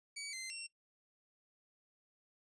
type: tone with pitch steps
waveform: 15% pulse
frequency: 2274 / 2073 / 2727 Hz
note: C#7 / C7 / F7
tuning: +44 / -17 / -42 cents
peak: -36 dBFS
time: 0.16-0.67 s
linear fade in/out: 10 ms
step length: 170 ms
effects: noise-tail reverb RT60 0.1 s tail -17 dB re dry + resampled to 22050 Hz